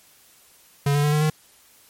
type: tone with pitch steps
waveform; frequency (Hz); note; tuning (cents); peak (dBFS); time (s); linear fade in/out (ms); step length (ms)
square; 142.2 / 145.1 / 148.07 / 151.09 / 154.18; C#3 / D3 / D3 / D3 / D#3; +45 / -21 / +15 / +49 / -15; -18; 0.86-1.3; 5; 88
effects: white hiss -54 dBFS RMS until 1.89 s + MP3 64 kbps